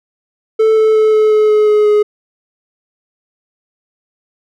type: tone with pitch steps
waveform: triangle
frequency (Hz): 440 / 437 / 433.9 / 430.9 / 428 / 425 / 422.1 / 419.2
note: A4 / A4 / A4 / A4 / A4 / G#4 / G#4 / G#4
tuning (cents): 0 / -12 / -24 / -36 / -48 / +40 / +28 / +16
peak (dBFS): -5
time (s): 0.59-2.03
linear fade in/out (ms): 10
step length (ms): 180
effects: none